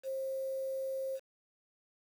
sine tone with quantisation, 533 Hz, C5, 32 cents sharp, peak -34 dBFS, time 0.03-1.2 s, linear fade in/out 50 ms, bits 9, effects none

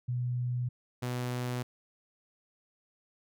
sine / sawtooth tone pair in turn, 123.3 / 123.95 Hz, B2 / B2, -2 / +7 cents, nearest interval unison, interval 9 cents, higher second, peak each -29 / -28 dBFS, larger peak second, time 0.08-0.69 / 1.02-1.63 s, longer neither, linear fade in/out 10 ms, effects none

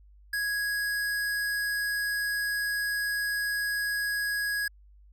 square tone, 1661.2 Hz, G#6, in tune, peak -28 dBFS, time 0.33-4.68 s, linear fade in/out 5 ms, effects added 50 Hz sine -52 dBFS peak until 5.12 s

